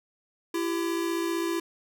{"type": "tone pair together", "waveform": "square", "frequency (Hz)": [336.5, 392], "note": ["E4", "G4"], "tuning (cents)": [36, 0], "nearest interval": "minor third", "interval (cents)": 264, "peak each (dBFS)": [-28, -34], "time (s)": [0.54, 1.6], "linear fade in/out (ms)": 5, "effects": []}